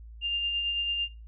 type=tone with tremolo; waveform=sine; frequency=2800 Hz; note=F7; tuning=4 cents sharp; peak=-25 dBFS; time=0.21-1.09 s; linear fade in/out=50 ms; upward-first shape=sine; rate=9 Hz; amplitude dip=30%; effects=noise-tail reverb RT60 0.3 s tail -21 dB re dry + added 56 Hz sine -43 dBFS peak until 1.27 s